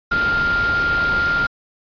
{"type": "tone in noise", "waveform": "sine", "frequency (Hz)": 1400, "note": "F6", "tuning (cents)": 4, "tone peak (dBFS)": -16, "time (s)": [0.11, 1.47], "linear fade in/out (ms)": 10, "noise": "pink", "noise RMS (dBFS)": -26, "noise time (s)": [0.11, 1.47], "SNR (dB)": 7, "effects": ["resampled to 11025 Hz"]}